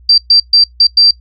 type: tone bursts at uneven times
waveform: sine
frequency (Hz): 4699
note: D8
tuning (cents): 0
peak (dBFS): -3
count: 5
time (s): 0.09-0.18 / 0.3-0.4 / 0.53-0.64 / 0.8-0.87 / 0.97-1.11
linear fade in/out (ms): 5
effects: noise-tail reverb RT60 0.1 s tail -19 dB re dry + added 60 Hz sine -38 dBFS peak until 1.2 s